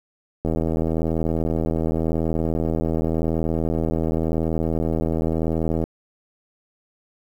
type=click train; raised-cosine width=2 ms; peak=-10 dBFS; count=437; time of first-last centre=0.45-5.839 s; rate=80.9 Hz; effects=8-bit